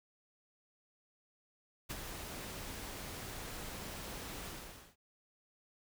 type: noise with ADSR envelope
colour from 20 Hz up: pink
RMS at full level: -39 dBFS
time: 1.89-4.96 s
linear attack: 18 ms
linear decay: 32 ms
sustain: -6 dB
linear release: 500 ms
effects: none